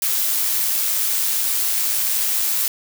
blue noise with amplitude modulation, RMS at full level -19 dBFS, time 0.02-2.68 s, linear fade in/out 2 ms, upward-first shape sine, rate 107 Hz, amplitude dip 25%, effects none

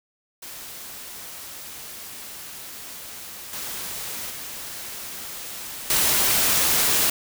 white noise with level steps, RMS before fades -38 / -32 / -35 / -20 dBFS, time 0.42-7.1 s, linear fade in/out 5 ms, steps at 3.53 / 4.3 / 5.9 s, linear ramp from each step 2 ms, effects none

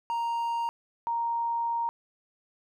triangle / sine tone pair in turn, 932.3 / 932.3 Hz, A#5 / A#5, 0 / 0 cents, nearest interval unison, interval 0 cents, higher neither, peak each -25 / -26 dBFS, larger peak first, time 0.1-0.69 / 1.07-1.89 s, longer second, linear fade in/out 0 ms, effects none

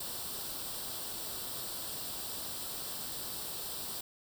white noise with comb filter, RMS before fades -40 dBFS, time 0-4.01 s, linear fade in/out 5 ms, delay 0.23 ms, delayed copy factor +0.65, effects none

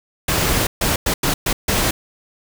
pink noise bursts at uneven times, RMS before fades -18 dBFS, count 6, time 0.28-0.67 / 0.81-0.96 / 1.06-1.14 / 1.23-1.34 / 1.46-1.53 / 1.68-1.91 s, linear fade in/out 5 ms, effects none

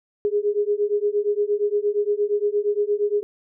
sine beating tone pair, 409.1 / 417.7 Hz, G#4 / G#4, -26 / +10 cents, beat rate 8.6 Hz, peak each -22 dBFS, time 0.25-3.23 s, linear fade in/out 0 ms, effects none

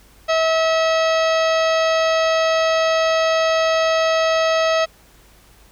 harmonic tone, 646 Hz, E5, 35 cents flat, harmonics 1 / 2 / 3 / 4 / 5 / 6 / 7 / 8 / 10, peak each -16 / -22 / -26 / -28 / -30 / -32 / -33 / -34 / -36 dBFS, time 0.28-4.86 s, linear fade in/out 20 ms, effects added 50 Hz sine -51 dBFS peak until 5.71 s + pink hiss -51 dBFS RMS until 5.71 s

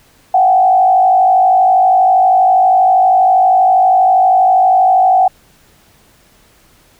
sine tone with frequency modulation, 749 Hz, F#5, 21 cents sharp, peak -6 dBFS, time 0.34-5.28 s, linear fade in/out 5 ms, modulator 52.5 Hz, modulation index 0.72, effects pink hiss -49 dBFS RMS until 6.99 s

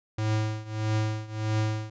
square tone with tremolo, 108.4 Hz, A2, 25 cents flat, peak -23 dBFS, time 0.18-1.9 s, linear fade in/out 5 ms, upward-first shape triangle, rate 1.6 Hz, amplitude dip 90%, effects resampled to 16000 Hz

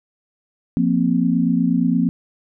sine chord, F suspended fourth, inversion none, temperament equal, 174.61 / 233.1 / 261.6 Hz, F3 / Bb3 / C4, 0 / 0 / 0 cents, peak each -19 dBFS, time 0.77-2.09 s, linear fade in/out 0 ms, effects none

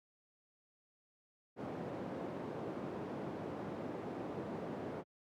white band-pass noise, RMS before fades -43 dBFS, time 1.56-5.04 s, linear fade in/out 50 ms, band 130 to 490 Hz, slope 12 dB/octave, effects high-pass 80 Hz 12 dB/octave

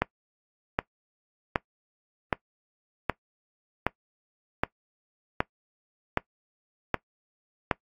click train, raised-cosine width 0.5 ms, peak -7 dBFS, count 11, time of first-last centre 0.02-7.712 s, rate 1.3 Hz, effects noise-tail reverb RT60 0.1 s tail -21 dB re dry + AAC 64 kbps

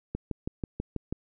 click train, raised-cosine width 3 ms, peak -18 dBFS, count 7, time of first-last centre 0.15-1.126 s, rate 6.15 Hz, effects none

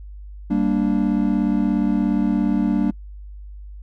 triangle chord, G minor, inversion none, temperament equal with one note detuned, 196 / 233.1 / 292.8 Hz, G3 / Bb3 / D4, 0 / 0 / -5 cents, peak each -19 dBFS, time 0.5-2.91 s, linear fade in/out 10 ms, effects noise-tail reverb RT60 0.1 s tail -26 dB re dry + added 50 Hz sine -34 dBFS peak until 3.82 s

